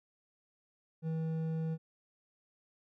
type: tone with hard clipping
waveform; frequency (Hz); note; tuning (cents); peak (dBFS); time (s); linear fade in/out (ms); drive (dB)
triangle; 161; E3; -41; -34; 1.02-1.78; 50; 10
effects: none